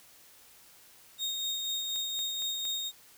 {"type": "tone with tremolo", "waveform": "35% pulse", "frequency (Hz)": 3710, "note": "A#7", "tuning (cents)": -9, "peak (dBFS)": -28, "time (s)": [1.18, 2.92], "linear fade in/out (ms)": 50, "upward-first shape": "sine", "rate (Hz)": 4.1, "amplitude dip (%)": 30}
{"type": "click train", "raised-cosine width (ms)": 0.2, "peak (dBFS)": -31, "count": 4, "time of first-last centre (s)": [1.96, 2.653], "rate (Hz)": 4.33}
{"effects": ["white hiss -57 dBFS RMS until 3.17 s"]}